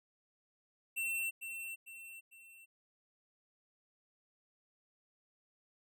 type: tone with echo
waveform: square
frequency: 2702 Hz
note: E7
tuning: 42 cents sharp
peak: -35 dBFS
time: 0.96-1.31 s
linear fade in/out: 20 ms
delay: 450 ms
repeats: 3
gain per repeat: -7 dB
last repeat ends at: 2.66 s
effects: none

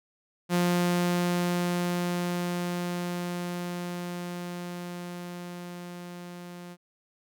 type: tone with level ramp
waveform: sawtooth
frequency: 176.1 Hz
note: F3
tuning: 15 cents sharp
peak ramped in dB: -18 to -37 dBFS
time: 0.49-6.77 s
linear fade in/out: 50 ms
effects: none

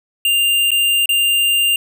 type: tone with dropouts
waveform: square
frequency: 2795 Hz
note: F7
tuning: 1 cent sharp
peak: -13 dBFS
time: 0.25-1.76 s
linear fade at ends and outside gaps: 2 ms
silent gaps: 0.707-0.716 / 1.058-1.091 s
effects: none

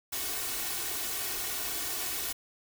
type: noise with comb filter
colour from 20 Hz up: white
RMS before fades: -34 dBFS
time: 0.12-2.33 s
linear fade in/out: 10 ms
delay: 2.7 ms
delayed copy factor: +0.7
effects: none

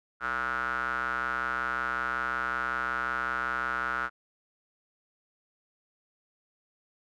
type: tone with band-pass filter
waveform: square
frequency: 62.7 Hz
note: B1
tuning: 27 cents sharp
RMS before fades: -31 dBFS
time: 0.2-4.1 s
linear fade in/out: 50 ms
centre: 1400 Hz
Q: 9.1
effects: none

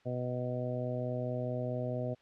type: harmonic tone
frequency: 124.5 Hz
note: B2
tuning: 14 cents sharp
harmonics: 1 / 2 / 3 / 4 / 5 / 6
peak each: -36 / -40 / -44 / -40 / -38 / -51 dBFS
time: 0.05-2.15 s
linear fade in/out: 20 ms
effects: white hiss -66 dBFS RMS until 2.21 s + low-pass 3000 Hz 12 dB/octave

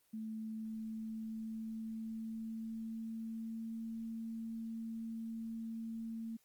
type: tone with pitch glide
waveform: sine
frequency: 219.9 to 226 Hz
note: A3 to A3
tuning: -1 to +47 cents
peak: -40 dBFS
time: 0.13-6.37 s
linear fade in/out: 10 ms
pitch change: +48 cents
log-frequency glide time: 0.38-3.96 s
effects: white hiss -73 dBFS RMS until 6.44 s + Opus 24 kbps

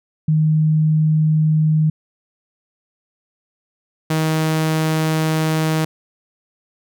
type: tone pair in turn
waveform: sine / sawtooth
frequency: 155.56 / 158.01 Hz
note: D#3 / D#3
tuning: 0 / +27 cents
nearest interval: unison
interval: 27 cents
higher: second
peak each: -12 dBFS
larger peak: neither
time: 0.28-1.9 / 4.1-5.85 s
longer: second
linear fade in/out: 5 ms
effects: none

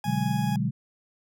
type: tone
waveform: 40% pulse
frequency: 830.6 Hz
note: G#5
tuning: in tune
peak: -31 dBFS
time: 0.04-0.56 s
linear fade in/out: 2 ms
type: chord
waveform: sine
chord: G# half-diminished seventh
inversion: first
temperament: equal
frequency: 123.47 / 146.83 / 185 / 207.7 Hz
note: B2 / D3 / F#3 / G#3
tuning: 0 / 0 / 0 / 0 cents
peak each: -29 dBFS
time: 0.05-0.71 s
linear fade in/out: 20 ms
effects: none

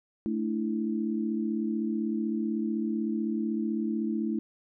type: chord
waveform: sine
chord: A suspended fourth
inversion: none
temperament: equal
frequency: 220 / 293.7 / 329.6 Hz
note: A3 / D4 / E4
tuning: 0 / 0 / 0 cents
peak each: -29 / -35 / -32 dBFS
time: 0.26-4.39 s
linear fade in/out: 0 ms
effects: none

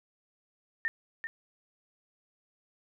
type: tone with echo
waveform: sine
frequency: 1814 Hz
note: A#6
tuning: 48 cents flat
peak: -27 dBFS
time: 0.85-0.88 s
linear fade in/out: 0 ms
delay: 390 ms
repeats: 1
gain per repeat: -7 dB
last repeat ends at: 1.27 s
effects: none

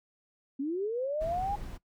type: linear sweep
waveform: sine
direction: up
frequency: 261.6 to 830.6 Hz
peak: -29 dBFS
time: 0.59-1.56 s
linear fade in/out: 10 ms
type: noise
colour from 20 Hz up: brown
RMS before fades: -40 dBFS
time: 1.2-1.78 s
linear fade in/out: 20 ms
effects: noise-tail reverb RT60 0.1 s tail -18 dB re dry

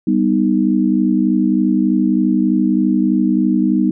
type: chord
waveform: sine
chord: G augmented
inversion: none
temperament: equal with one note detuned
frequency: 196 / 247.8 / 311.1 Hz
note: G3 / B3 / D#4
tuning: 0 / +6 / 0 cents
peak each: -16 dBFS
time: 0.07-3.91 s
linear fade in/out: 5 ms
effects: none

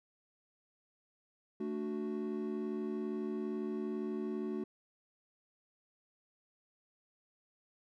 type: chord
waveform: triangle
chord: D major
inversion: second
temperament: equal with one note detuned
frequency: 220 / 292.3 / 370 Hz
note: A3 / D4 / F#4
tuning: 0 / -8 / 0 cents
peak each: -37 / -40 / -37 dBFS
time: 1.6-4.64 s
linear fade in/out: 5 ms
effects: none

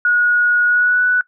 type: tone with pitch glide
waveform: sine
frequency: 1451 to 1483.2 Hz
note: F#6 to F#6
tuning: -34 to +4 cents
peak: -11 dBFS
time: 0.05-1.21 s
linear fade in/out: 2 ms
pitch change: +38 cents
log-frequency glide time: 0.66-1.04 s
effects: noise-tail reverb RT60 0.1 s tail -19 dB re dry

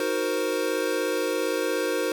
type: chord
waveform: square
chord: C half-diminished seventh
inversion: first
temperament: equal with one note detuned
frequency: 314.2 / 370 / 466.2 / 523.3 Hz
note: Eb4 / Gb4 / Bb4 / C5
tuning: +17 / 0 / 0 / 0 cents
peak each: -32 / -31 / -29 / -30 dBFS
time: 0-2.12 s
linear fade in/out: 2 ms
effects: none

